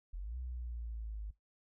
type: linear two-way sweep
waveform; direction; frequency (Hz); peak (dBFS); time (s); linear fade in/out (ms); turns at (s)
sine; up then down; 39.35 to 63.4 to 51.2; -39; 0.13-1.31; 10; 0.37
effects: noise-tail reverb RT60 0.2 s tail -22 dB re dry